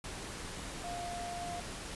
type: tone in noise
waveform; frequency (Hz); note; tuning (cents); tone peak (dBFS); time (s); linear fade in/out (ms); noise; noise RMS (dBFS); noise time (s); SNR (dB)
sine; 700; F5; +4; -39; 0.84-1.6; 2; pink; -43; 0.04-1.95; +1
effects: resampled to 24000 Hz